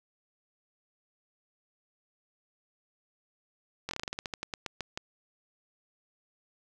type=slowing click train; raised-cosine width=0.2 ms; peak=-17 dBFS; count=16; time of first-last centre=3.89-4.975 s; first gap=21 ms; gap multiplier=1.16; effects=none